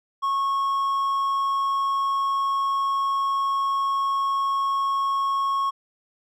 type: tone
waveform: triangle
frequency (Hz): 1097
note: C#6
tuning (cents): -18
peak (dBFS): -19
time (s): 0.22-5.71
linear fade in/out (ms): 20
effects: none